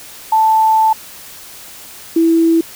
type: tone pair in turn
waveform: sine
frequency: 880 / 329.6 Hz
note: A5 / E4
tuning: 0 / 0 cents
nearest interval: octave + perfect fourth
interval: 1700 cents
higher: first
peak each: -8 dBFS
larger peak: neither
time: 0.32-0.93 / 2.16-2.61 s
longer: first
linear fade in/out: 5 ms
effects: white hiss -35 dBFS RMS until 2.75 s